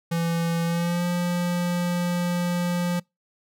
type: tone with pitch glide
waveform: square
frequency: 167.9 to 175.64 Hz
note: E3 to F3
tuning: +32 to +10 cents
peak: -23 dBFS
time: 0.11-3 s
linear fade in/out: 10 ms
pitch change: +78 cents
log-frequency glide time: 0.64-1.05 s
effects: noise-tail reverb RT60 0.2 s tail -26 dB re dry